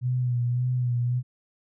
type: tone with vibrato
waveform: sine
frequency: 123.47 Hz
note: B2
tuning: in tune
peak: -22 dBFS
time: 0.01-1.23 s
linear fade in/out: 50 ms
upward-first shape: sine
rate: 1.8 Hz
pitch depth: 39 cents each way
effects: none